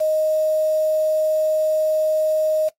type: tone with quantisation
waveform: sine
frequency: 623 Hz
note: D#5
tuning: 2 cents sharp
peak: -16 dBFS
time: 0-2.69 s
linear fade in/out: 10 ms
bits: 6
effects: noise-tail reverb RT60 0.1 s tail -18 dB re dry + AAC 48 kbps